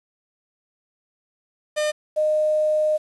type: tone pair in turn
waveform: 45% pulse / sine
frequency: 605 / 613.8 Hz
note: D#5 / D#5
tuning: -49 / -24 cents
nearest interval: unison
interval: 25 cents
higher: second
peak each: -20 / -17 dBFS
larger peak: second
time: 1.76-1.92 / 2.16-2.98 s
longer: second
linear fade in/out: 20 ms
effects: resampled to 24000 Hz + 8-bit